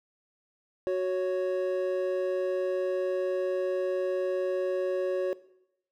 triangle tone pair together, 370 / 554.4 Hz, F#4 / C#5, 0 / 0 cents, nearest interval perfect fifth, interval 700 cents, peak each -26 / -27 dBFS, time 0.87-5.33 s, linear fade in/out 0 ms, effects noise-tail reverb RT60 0.8 s tail -18 dB re dry

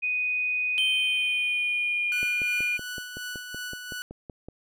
sine tone with pitch glide, 2489 to 2421 Hz, D#7 to D#7, 0 to -48 cents, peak -24 dBFS, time 0.02-2.78 s, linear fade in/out 20 ms, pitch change -48 cents, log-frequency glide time 0.82-2.22 s
triangle tone with exponential decay, 3116 Hz, G7, 11 cents flat, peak -21 dBFS, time 0.78-3.5 s, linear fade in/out 0 ms, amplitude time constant 590 ms
sawtooth tone with tremolo, 1480 Hz, F#6, in tune, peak -29 dBFS, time 2.12-4.02 s, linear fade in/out 0 ms, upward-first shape sine, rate 2.8 Hz, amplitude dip 45%
click train, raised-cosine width 2 ms, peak -26 dBFS, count 13, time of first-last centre 2.23-4.486 s, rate 5.32 Hz
effects none

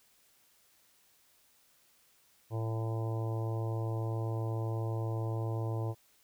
harmonic tone, 112.4 Hz, A2, 37 cents sharp, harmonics 1 / 3 / 4 / 5 / 6 / 7 / 8 / 9, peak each -32 / -42 / -44 / -46 / -48 / -49 / -50 / -51 dBFS, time 2.5-5.95 s, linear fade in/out 50 ms, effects white hiss -67 dBFS RMS until 6.23 s

